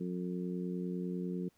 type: harmonic tone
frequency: 90 Hz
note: F#2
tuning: 47 cents flat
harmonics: 2 / 3 / 4 / 5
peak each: -36 / -43 / -42 / -46 dBFS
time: 0-1.49 s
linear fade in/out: 10 ms
effects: pink hiss -72 dBFS RMS until 1.57 s